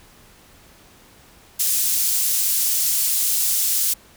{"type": "high-pass noise", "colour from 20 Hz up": "pink", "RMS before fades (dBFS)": -20, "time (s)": [1.59, 3.94], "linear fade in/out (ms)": 10, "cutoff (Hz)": 7600, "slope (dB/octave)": 12, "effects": ["pink hiss -50 dBFS RMS until 4.16 s"]}